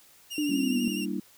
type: tone with vibrato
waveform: sawtooth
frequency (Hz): 2794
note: F7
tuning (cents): 0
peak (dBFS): -31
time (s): 0.3-1.06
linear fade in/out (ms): 20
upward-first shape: triangle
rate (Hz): 12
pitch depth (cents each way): 50
type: exponential sweep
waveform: sine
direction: down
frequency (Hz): 305.2 to 233.1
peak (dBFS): -25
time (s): 0.38-0.88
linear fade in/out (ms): 2
type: chord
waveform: sine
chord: E half-diminished seventh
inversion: first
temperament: equal with one note detuned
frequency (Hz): 196 / 233.1 / 293.7 / 335.4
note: G3 / Bb3 / D4 / E4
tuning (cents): 0 / 0 / 0 / +30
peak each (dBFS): -33 / -35 / -34 / -36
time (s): 0.49-1.2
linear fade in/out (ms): 5
effects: white hiss -57 dBFS RMS until 1.37 s